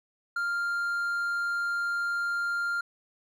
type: tone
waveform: triangle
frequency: 1396.9 Hz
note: F6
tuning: in tune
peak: -25 dBFS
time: 0.36-2.81 s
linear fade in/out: 5 ms
effects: none